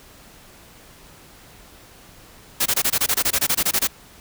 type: noise bursts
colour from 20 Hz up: white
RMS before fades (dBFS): -19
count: 16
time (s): 2.6-3.874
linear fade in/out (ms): 10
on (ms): 59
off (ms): 22
effects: pink hiss -47 dBFS RMS until 4.2 s